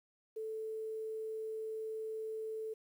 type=tone with quantisation; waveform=sine; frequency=439.4 Hz; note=A4; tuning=2 cents flat; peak=-38 dBFS; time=0.36-2.74 s; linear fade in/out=10 ms; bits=11; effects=none